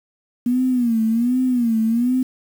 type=tone with vibrato; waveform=sine; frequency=238.6 Hz; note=A#3; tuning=41 cents sharp; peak=-15 dBFS; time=0.46-2.23 s; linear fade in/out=5 ms; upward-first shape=sine; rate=1.3 Hz; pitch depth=130 cents each way; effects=7-bit